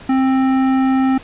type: tone with hard clipping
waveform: triangle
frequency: 263.9 Hz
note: C4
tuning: 15 cents sharp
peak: -14 dBFS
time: 0.09-1.18 s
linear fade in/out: 5 ms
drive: 17 dB
effects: pink hiss -39 dBFS RMS until 1.23 s + resampled to 8000 Hz